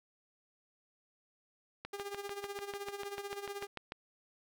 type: click train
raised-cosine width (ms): 0.3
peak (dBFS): -25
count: 15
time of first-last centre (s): 1.85-3.921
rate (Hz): 6.76
type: tone with tremolo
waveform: sawtooth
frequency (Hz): 402.7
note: G4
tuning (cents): +47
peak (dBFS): -34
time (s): 1.93-3.67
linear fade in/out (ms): 5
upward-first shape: sine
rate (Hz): 16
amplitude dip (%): 70
effects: none